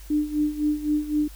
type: tone with tremolo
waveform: sine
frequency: 299.6 Hz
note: D4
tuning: 35 cents sharp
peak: -18 dBFS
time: 0.1-1.28 s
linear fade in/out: 5 ms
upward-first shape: sine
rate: 3.9 Hz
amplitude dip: 80%
effects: added 50 Hz sine -40 dBFS peak until 1.35 s + white hiss -50 dBFS RMS until 1.35 s